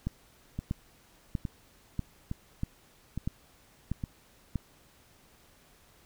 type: two click trains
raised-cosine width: 5 ms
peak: -21 / -18 dBFS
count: 5 / 8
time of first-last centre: 0.59-4.038 / 0.07-4.557 s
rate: 1.16 / 1.56 Hz
effects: pink hiss -61 dBFS RMS until 6.05 s